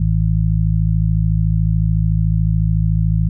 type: harmonic tone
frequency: 53.8 Hz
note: A1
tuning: 38 cents flat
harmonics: 1 / 2 / 3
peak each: -17 / -17 / -17 dBFS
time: 0-3.29 s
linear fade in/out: 5 ms
effects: none